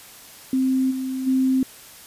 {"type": "tone with level steps", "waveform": "sine", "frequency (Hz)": 261.6, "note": "C4", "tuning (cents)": 0, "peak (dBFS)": [-17, -24, -16], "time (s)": [0.53, 1.63], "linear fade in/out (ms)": 2, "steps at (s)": [0.9, 1.26], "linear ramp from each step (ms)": 20, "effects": ["white hiss -44 dBFS RMS until 2.06 s", "resampled to 32000 Hz"]}